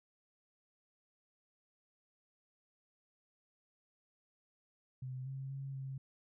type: tone with pitch steps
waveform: sine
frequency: 129 / 134.5 / 136.5 / 134.2 Hz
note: C3 / C3 / C#3 / C3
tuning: -24 / +48 / -26 / +44 cents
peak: -40 dBFS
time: 5.02-5.98 s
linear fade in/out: 5 ms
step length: 240 ms
effects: none